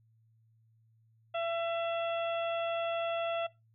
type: harmonic tone with a mistuned harmonic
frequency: 672 Hz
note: E5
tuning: 33 cents sharp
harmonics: 1 / 2 / 3 / 4 / 5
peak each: -32 / -40 / -49 / -43 / -45 dBFS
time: 1.34-3.47 s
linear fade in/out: 10 ms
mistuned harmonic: 3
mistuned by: -17 cents
effects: noise-tail reverb RT60 0.2 s tail -18 dB re dry + added 112 Hz sine -64 dBFS peak until 3.74 s